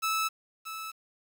sawtooth tone with echo, 1308 Hz, E6, 14 cents flat, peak -23 dBFS, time 0.02-0.29 s, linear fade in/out 20 ms, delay 630 ms, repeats 1, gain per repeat -10 dB, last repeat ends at 0.92 s, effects 9-bit

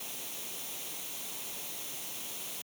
white noise with comb filter, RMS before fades -40 dBFS, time 0-2.62 s, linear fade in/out 5 ms, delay 0.31 ms, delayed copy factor +0.55, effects high-pass 150 Hz 12 dB/octave

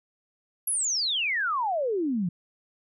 sine exponential sweep, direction down, 11540 to 164.6 Hz, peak -24 dBFS, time 0.67-2.29 s, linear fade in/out 5 ms, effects none

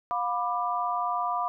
sine chord, B diminished, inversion second, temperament just, 711.2 / 987.8 / 1185.3 Hz, F5 / B5 / D6, +31 / 0 / +16 cents, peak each -30 dBFS, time 0.11-1.48 s, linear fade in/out 0 ms, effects none

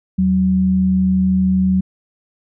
sine tone pair together, 79.4 / 187.22 Hz, D#2 / F#3, +36 / +21 cents, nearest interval octave + minor third, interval 1485 cents, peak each -23 / -12 dBFS, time 0.18-1.81 s, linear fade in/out 10 ms, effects none

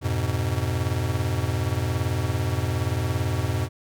square chord, F diminished, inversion none, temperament just, 87.31 / 104.77 / 125.72 Hz, F2 / Ab2 / Cb3, 0 / +16 / +31 cents, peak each -28 dBFS, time 0.01-3.69 s, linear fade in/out 50 ms, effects none

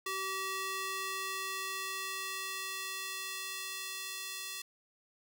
square tone with high-pass filter sweep, 382.6 Hz, G4, 42 cents flat, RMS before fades -39 dBFS, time 0.06-4.62 s, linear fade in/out 5 ms, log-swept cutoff 930 to 3000 Hz, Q 0.73, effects none

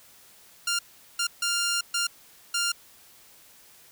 10% pulse tone bursts at uneven times, 1396.9 Hz, F6, in tune, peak -16 dBFS, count 5, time 0.67-0.79 / 1.19-1.27 / 1.42-1.81 / 1.94-2.07 / 2.54-2.72 s, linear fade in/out 5 ms, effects white hiss -54 dBFS RMS until 3.91 s

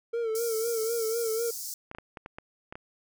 triangle tone with vibrato, 454.6 Hz, A#4, 43 cents flat, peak -25 dBFS, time 0.13-1.51 s, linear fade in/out 10 ms, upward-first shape sine, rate 4 Hz, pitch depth 63 cents each way
pink high-pass noise, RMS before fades -37 dBFS, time 0.35-1.74 s, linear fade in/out 2 ms, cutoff 4900 Hz, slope 48 dB/octave
clicks, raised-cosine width 0.5 ms, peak -25 dBFS, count 8, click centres 1.914 / 1.949 / 1.985 / 2.172 / 2.261 / 2.385 / 2.725 / 2.755 s
effects none

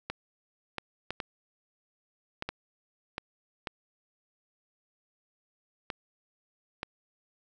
clicks, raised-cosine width 0.3 ms, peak -17 dBFS, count 10, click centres 0.1 / 0.783 / 1.106 / 1.202 / 2.424 / 2.49 / 3.181 / 3.672 / 5.902 / 6.831 s, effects none

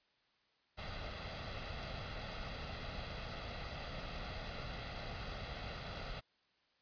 pink noise with comb filter, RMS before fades -44 dBFS, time 0.77-6.21 s, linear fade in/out 20 ms, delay 1.5 ms, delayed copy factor +0.55, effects white hiss -75 dBFS RMS until 6.81 s + resampled to 11025 Hz

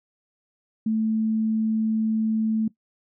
sine tone, 220 Hz, A3, in tune, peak -20 dBFS, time 0.86-2.68 s, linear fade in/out 5 ms, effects noise-tail reverb RT60 0.1 s tail -18 dB re dry

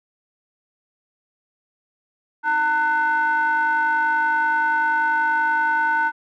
triangle ring-modulated tone, 293.7 Hz, D4, in tune, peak -12 dBFS, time 2.43-6.12 s, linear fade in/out 50 ms, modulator 1200 Hz, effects none

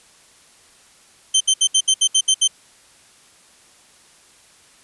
20% pulse tone bursts, 3106 Hz, G7, 17 cents flat, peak -7 dBFS, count 9, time 1.34-2.478 s, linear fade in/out 10 ms, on 66 ms, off 68 ms, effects white hiss -51 dBFS RMS until 4.83 s + resampled to 24000 Hz

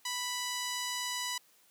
10% pulse tone with low-pass filter, 987.8 Hz, B5, in tune, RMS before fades -36 dBFS, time 0.05-1.38 s, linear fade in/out 5 ms, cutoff 9900 Hz, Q 8.3, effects white hiss -65 dBFS RMS until 1.7 s + high-pass 150 Hz 12 dB/octave

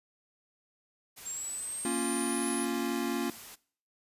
white noise, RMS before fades -47 dBFS, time 1.16-3.56 s, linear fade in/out 20 ms
sine exponential sweep, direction up, 7400 to 10548 Hz, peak -35 dBFS, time 1.25-2.66 s, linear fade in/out 20 ms
square chord, Bb minor, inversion none, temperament equal, 233.1 / 277.2 / 349.2 Hz, Bb3 / Db4 / F4, 0 / 0 / 0 cents, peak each -35 dBFS, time 1.85-3.3 s, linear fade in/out 2 ms
effects noise-tail reverb RT60 0.5 s tail -20 dB re dry + resampled to 32000 Hz

